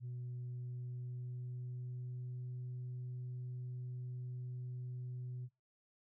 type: tone with pitch glide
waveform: sine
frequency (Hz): 123.47 to 124.98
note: B2 to B2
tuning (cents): 0 to +21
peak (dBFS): -40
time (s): 0-5.49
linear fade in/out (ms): 50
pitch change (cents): +21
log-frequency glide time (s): 0.34-2.5
effects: noise-tail reverb RT60 0.2 s tail -19 dB re dry + tanh soft clip ceiling -39 dBFS